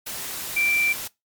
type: tone in noise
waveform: sine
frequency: 2349 Hz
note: D7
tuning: in tune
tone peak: -19 dBFS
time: 0.56-0.93 s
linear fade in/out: 10 ms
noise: white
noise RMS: -32 dBFS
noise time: 0.06-1.08 s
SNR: +10 dB
effects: noise-tail reverb RT60 0.2 s tail -22 dB re dry + MP3 96 kbps